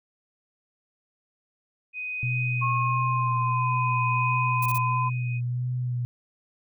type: tone with tremolo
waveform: sine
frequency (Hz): 2500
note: D#7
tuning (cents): +8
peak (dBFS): -27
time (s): 1.93-5.41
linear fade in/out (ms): 50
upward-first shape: triangle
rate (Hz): 0.53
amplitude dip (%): 75
type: tone with vibrato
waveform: sine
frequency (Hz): 123.47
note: B2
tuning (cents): 0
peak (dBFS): -25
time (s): 2.23-6.05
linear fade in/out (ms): 0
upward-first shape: sine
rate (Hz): 1.5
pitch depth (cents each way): 25
type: tone with pitch glide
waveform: sine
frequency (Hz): 1085 to 1018.2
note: C#6 to C6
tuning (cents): -37 to -47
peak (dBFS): -24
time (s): 2.61-5.1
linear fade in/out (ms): 20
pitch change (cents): -110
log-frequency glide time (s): 2.74-3.71
type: noise bursts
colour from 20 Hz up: violet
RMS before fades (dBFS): -34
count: 3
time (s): 4.62-4.781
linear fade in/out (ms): 5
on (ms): 39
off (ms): 22
effects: none